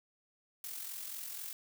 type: noise with amplitude modulation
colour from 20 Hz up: blue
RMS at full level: -41 dBFS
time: 0.64-1.53 s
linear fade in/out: 2 ms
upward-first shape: sine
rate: 44.1 Hz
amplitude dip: 50%
effects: none